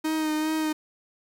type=tone with vibrato; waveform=45% pulse; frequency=311.1 Hz; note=D#4; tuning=in tune; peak=-24 dBFS; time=0.04-0.73 s; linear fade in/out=10 ms; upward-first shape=sine; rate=2.5 Hz; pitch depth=23 cents each way; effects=9-bit